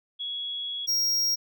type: tone pair in turn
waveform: sine / square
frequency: 3347 / 5600 Hz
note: G#7 / F8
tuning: +13 / +4 cents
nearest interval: major sixth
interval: 891 cents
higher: second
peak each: -30 / -23 dBFS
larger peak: second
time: 0.19-0.87 / 0.87-1.36 s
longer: first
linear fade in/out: 20 ms
effects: none